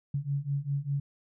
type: beating tone pair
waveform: sine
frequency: 138.4 / 143.4 Hz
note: C#3 / D3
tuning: -2 / -41 cents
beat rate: 5 Hz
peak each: -32 / -31 dBFS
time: 0.14-1 s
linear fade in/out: 5 ms
effects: none